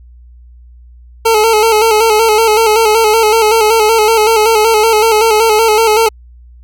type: tone with vibrato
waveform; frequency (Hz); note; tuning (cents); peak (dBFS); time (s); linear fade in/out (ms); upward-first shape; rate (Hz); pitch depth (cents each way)
25% pulse; 440; A4; 0; -3; 1.25-6.09; 10; square; 5.3; 52
effects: added 60 Hz sine -35 dBFS peak until 6.63 s